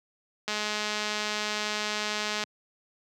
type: click train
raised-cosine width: 0.2 ms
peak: -13 dBFS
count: 414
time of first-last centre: 0.48-2.437 s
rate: 211 Hz
effects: high-pass 150 Hz 12 dB/octave